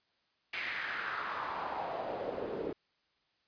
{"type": "noise with band-pass filter sweep", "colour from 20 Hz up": "pink", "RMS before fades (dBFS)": -38, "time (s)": [0.53, 2.73], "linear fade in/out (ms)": 5, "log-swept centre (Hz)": [2300, 380], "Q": 3.2, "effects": ["white hiss -75 dBFS RMS until 3.47 s", "resampled to 11025 Hz"]}